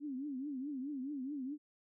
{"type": "tone with vibrato", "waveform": "sine", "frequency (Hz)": 275.1, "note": "C#4", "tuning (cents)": -13, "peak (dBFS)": -38, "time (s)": [0, 1.58], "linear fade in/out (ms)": 50, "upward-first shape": "triangle", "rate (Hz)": 4.7, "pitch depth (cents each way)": 180, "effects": []}